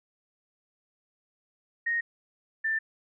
sine tone pair in turn, 1863 / 1778.8 Hz, A#6 / A6, -2 / +18 cents, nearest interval minor second, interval 80 cents, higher first, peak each -25 dBFS, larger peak neither, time 1.86-2.01 / 2.64-2.79 s, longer neither, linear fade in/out 10 ms, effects none

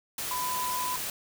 sine tone in noise, 1000 Hz, B5, 21 cents sharp, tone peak -30 dBFS, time 0.31-0.96 s, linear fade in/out 2 ms, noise white, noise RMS -34 dBFS, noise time 0.18-1.1 s, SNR +1 dB, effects none

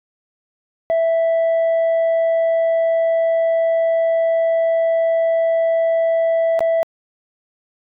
sine tone with dropouts, 659.3 Hz, E5, in tune, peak -11 dBFS, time 0.9-6.83 s, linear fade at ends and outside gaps 0 ms, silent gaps 6.592-6.606 s, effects tanh soft clip ceiling -13 dBFS

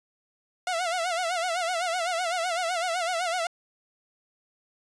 sawtooth tone with vibrato, 698 Hz, F5, 1 cent flat, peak -22 dBFS, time 0.67-3.47 s, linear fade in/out 2 ms, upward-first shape sine, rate 7.9 Hz, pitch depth 110 cents each way, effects resampled to 22050 Hz

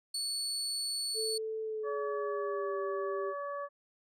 30% pulse tone, 4435 Hz, C#8, in tune, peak -30 dBFS, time 0.14-1.38 s, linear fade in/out 5 ms
sine tone with pitch glide, 440 to 394.3 Hz, A4 to G4, 0 to +10 cents, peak -34 dBFS, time 1.14-3.34 s, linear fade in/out 50 ms, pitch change -190 cents, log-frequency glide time 1.62-2.79 s
harmonic tone, 570 Hz, C#5, 48 cents sharp, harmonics 1 / 2 / 3, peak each -38 / -39 / -48 dBFS, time 1.83-3.69 s, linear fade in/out 50 ms
effects resampled to 32000 Hz

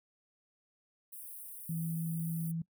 white high-pass noise, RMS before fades -47 dBFS, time 1.12-2.52 s, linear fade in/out 10 ms, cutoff 8800 Hz, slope 96 dB/octave
sine tone, 164.81 Hz, E3, in tune, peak -33 dBFS, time 1.69-2.62 s, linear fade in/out 5 ms
effects noise-tail reverb RT60 0.1 s tail -22 dB re dry

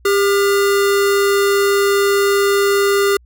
square tone pair together, 399.9 / 1425 Hz, G4 / F6, +35 / +34 cents, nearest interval octave + minor seventh, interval 2199 cents, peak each -13 / -23 dBFS, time 0.05-3.17 s, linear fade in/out 5 ms, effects added 60 Hz sine -45 dBFS peak until 3.25 s

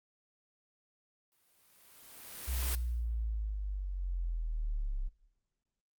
white noise with exponential growth, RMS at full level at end -35 dBFS, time 1.32-2.75 s, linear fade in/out 1 ms, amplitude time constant 310 ms
sine linear sweep, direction down, 64.2 to 32.7 Hz, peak -32 dBFS, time 2.47-5.09 s, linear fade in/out 20 ms
effects noise-tail reverb RT60 0.9 s tail -17 dB re dry + Opus 32 kbps

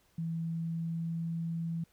sine tone with pitch glide, 164.81 to 166.05 Hz, E3 to E3, 0 to +13 cents, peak -32 dBFS, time 0.18-1.84 s, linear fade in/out 5 ms, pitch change +13 cents, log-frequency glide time 0.41-1.26 s, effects pink hiss -69 dBFS RMS until 1.92 s

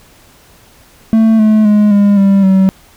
triangle tone with pitch steps, 222.4 / 215.7 / 209.2 / 202.9 / 196.77 / 190.83 Hz, A3 / A3 / G#3 / G#3 / G3 / G3, +19 / -34 / +13 / -40 / +7 / -46 cents, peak -3 dBFS, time 1.13-2.69 s, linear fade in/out 0 ms, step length 260 ms, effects pink hiss -44 dBFS RMS until 2.96 s

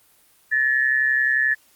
sine tone pair together, 1733.3 / 1864.7 Hz, A6 / A#6, -26 / 0 cents, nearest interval minor second, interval 126 cents, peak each -18 / -22 dBFS, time 0.51-1.55 s, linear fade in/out 20 ms, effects white hiss -57 dBFS RMS until 1.75 s + Opus 24 kbps

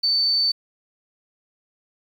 sine tone, 4536 Hz, C#8, 39 cents sharp, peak -17 dBFS, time 0.03-0.52 s, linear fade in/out 10 ms, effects 8-bit

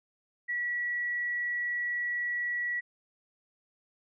sine tone, 1936 Hz, B6, 35 cents flat, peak -29 dBFS, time 0.48-2.81 s, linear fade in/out 20 ms, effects none

